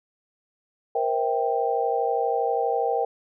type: chord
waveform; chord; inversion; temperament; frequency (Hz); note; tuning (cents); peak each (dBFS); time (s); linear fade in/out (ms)
sine; C dominant seventh; third; just; 470.9 / 523.3 / 654.1 / 784.9; Bb4 / C5 / E5 / G5; +18 / 0 / -14 / +2; -25 / -30 / -30 / -25; 0.95-3.05; 5
effects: none